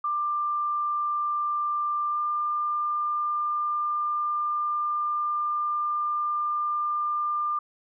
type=tone with pitch glide; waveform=sine; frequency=1188 to 1197 Hz; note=D6 to D6; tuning=+20 to +33 cents; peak=-24 dBFS; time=0.04-7.59 s; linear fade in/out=5 ms; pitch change=+13 cents; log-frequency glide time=2.09-2.18 s; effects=none